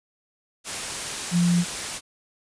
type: tone in noise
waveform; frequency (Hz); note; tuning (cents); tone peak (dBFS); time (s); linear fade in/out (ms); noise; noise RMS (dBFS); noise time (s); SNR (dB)
sine; 174.61; F3; 0; -17; 1.31-1.65; 50; white; -30; 0.64-2.01; +10
effects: resampled to 22050 Hz